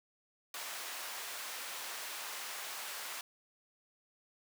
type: high-pass noise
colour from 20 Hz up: pink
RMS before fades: -43 dBFS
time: 0.54-3.21 s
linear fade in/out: 2 ms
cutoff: 930 Hz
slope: 12 dB/octave
effects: none